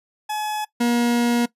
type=tone pair in turn; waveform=40% pulse; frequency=850 / 238.5 Hz; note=G#5 / A#3; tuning=+40 / +40 cents; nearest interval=octave + minor seventh; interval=2200 cents; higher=first; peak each=-23 / -16 dBFS; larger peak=second; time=0.29-0.65 / 0.8-1.46 s; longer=second; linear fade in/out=10 ms; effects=noise-tail reverb RT60 0.1 s tail -19 dB re dry + resampled to 32000 Hz